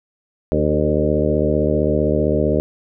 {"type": "harmonic tone with a mistuned harmonic", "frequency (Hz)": 75.5, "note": "D2", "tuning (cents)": 48, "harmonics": [1, 2, 3, 4, 5, 6, 7, 8], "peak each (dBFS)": [-23, -23, -23, -23, -23, -23, -23, -23], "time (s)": [0.52, 2.6], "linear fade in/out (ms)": 0, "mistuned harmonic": 5, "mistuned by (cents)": 31, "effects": []}